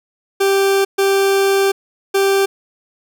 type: tone bursts at uneven times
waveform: 40% pulse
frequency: 392 Hz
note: G4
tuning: in tune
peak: -11 dBFS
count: 3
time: 0.4-0.85 / 0.98-1.72 / 2.14-2.46 s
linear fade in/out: 10 ms
effects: none